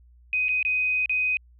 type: tone with dropouts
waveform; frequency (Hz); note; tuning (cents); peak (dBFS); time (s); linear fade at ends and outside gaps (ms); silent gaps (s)
sine; 2506; D#7; +12; -21; 0.33-1.37; 1; 0.484-0.49 / 0.628-0.65 / 1.059-1.095
effects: added 60 Hz sine -51 dBFS peak until 1.59 s